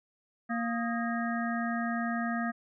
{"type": "harmonic tone with a mistuned harmonic", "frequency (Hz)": 232.8, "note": "A#3", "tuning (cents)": -2, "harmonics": [1, 3, 5, 7, 8], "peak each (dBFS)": [-31, -36, -38, -39, -40], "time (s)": [0.49, 2.52], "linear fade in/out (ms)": 20, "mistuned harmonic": 5, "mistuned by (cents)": 120, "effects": []}